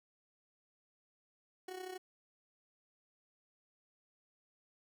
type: tone with amplitude modulation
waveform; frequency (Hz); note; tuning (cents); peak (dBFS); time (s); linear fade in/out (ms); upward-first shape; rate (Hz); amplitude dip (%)
30% pulse; 370; F#4; 0; -38; 1.68-1.98; 5; sine; 32.8; 65
effects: none